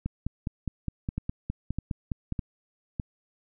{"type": "two click trains", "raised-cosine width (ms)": 5, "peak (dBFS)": [-17, -17], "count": [4, 12], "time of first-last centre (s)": [[1.18, 2.998], [0.06, 2.323]], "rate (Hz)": [1.65, 4.86], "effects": []}